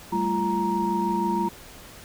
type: tone cluster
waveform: sine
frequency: 194.3 / 220.6 / 343 / 936 Hz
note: G3 / A3 / F4 / A#5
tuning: -15 / +5 / -31 / +7 cents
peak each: -28 / -30 / -28 / -25 dBFS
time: 0.12-1.49 s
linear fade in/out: 10 ms
effects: pink hiss -45 dBFS RMS until 2.04 s